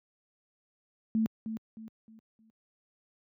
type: tone with echo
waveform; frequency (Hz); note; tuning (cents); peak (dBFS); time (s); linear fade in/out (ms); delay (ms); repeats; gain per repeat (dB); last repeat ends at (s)
sine; 221.5; A3; +12; -24; 1.15-1.26; 0; 310; 4; -9; 2.5
effects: high-pass 100 Hz 12 dB/octave